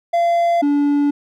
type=tone pair in turn; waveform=triangle; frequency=685 / 288 Hz; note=F5 / D4; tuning=-34 / -34 cents; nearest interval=octave + minor third; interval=1500 cents; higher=first; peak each=-11 dBFS; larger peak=neither; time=0.13-0.62 / 0.62-1.11 s; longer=neither; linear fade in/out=10 ms; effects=none